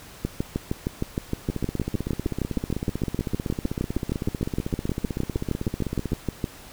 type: two click trains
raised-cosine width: 3 ms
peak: -14 / -11 dBFS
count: 74 / 41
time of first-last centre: 1.5-6.12 / 0.25-6.442 s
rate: 15.8 / 6.46 Hz
effects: pink hiss -45 dBFS RMS until 6.72 s